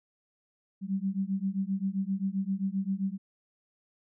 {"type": "beating tone pair", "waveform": "sine", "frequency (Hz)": [190, 197.6], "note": ["F#3", "G3"], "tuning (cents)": [46, 14], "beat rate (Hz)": 7.6, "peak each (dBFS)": -31, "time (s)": [0.81, 3.18], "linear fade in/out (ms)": 50, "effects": []}